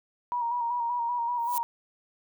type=tone with vibrato; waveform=sine; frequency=953 Hz; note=A#5; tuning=38 cents sharp; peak=-26 dBFS; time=0.32-1.63 s; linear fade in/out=0 ms; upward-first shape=square; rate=5.2 Hz; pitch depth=34 cents each way
type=noise with exponential growth; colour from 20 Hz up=violet; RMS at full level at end=-29 dBFS; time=1.38-1.58 s; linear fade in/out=2 ms; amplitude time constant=43 ms
effects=none